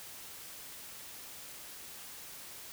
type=silence; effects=white hiss -48 dBFS RMS until 2.72 s